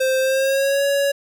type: tone with pitch glide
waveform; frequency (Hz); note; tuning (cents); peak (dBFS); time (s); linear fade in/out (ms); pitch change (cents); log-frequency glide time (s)
square; 523.3 to 560.9; C5 to C#5; 0 to +20; -17; 0-1.12; 10; +120; 0.2-0.84
effects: none